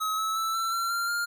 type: tone with pitch steps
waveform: square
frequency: 1279 / 1299.1 / 1319.5 / 1340.3 / 1361.3 / 1382.7 / 1404.5 Hz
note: D#6 / E6 / E6 / E6 / F6 / F6 / F6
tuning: +47 / -26 / +1 / +28 / -45 / -18 / +9 cents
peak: -27 dBFS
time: 0-1.26 s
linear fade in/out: 20 ms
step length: 180 ms
effects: none